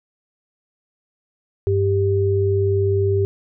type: tone pair together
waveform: sine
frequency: 98 / 394 Hz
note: G2 / G4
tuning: 0 / +9 cents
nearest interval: 2 octaves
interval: 2409 cents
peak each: -18 dBFS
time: 1.67-3.25 s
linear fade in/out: 0 ms
effects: none